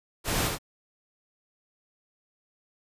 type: noise with echo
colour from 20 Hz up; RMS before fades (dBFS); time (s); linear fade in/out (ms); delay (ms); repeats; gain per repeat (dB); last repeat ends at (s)
pink; -28; 0.24-0.51; 50; 76; 1; -3; 0.586
effects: resampled to 32000 Hz